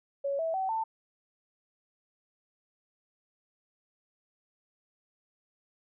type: tone with pitch steps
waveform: sine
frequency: 558 / 652.2 / 762.3 / 890.9 Hz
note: C#5 / E5 / G5 / A5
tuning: +11 / -19 / -49 / +21 cents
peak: -28 dBFS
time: 0.24-0.84 s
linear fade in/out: 10 ms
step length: 150 ms
effects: none